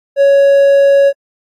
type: tone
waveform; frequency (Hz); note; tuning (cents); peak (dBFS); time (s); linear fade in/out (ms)
triangle; 557; C#5; +8; -3; 0.16-1.13; 50
effects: AAC 64 kbps